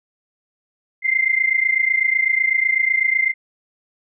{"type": "tone pair together", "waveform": "sine", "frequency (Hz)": [2075, 2103], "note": ["C7", "C7"], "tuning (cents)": [-15, 8], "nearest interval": "unison", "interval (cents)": 23, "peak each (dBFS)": -18, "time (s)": [1.02, 3.34], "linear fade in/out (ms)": 50, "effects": []}